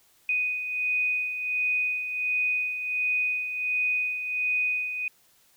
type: beating tone pair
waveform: sine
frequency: 2489 / 2490.4 Hz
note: D#7 / D#7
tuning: 0 / +1 cents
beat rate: 1.4 Hz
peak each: -33 / -25 dBFS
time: 0.29-5.08 s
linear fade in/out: 2 ms
effects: white hiss -62 dBFS RMS until 5.56 s